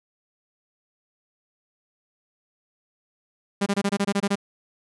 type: tone bursts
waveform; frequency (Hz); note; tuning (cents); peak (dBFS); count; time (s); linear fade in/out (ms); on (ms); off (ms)
sawtooth; 200.2; G3; +37; -16; 10; 3.61-4.356; 10; 53; 24
effects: resampled to 24000 Hz